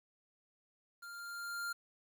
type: tone with level ramp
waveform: square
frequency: 1396.9 Hz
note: F6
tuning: in tune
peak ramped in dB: -48 to -37 dBFS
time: 1.02-1.73 s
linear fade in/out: 10 ms
effects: 11-bit